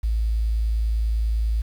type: tone with quantisation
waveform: sine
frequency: 55 Hz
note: A1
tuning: in tune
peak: -19 dBFS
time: 0.03-1.62 s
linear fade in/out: 10 ms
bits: 8
effects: none